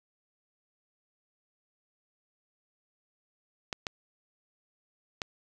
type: clicks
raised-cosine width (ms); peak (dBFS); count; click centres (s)
0.2; -15; 3; 3.728 / 3.868 / 5.218
effects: none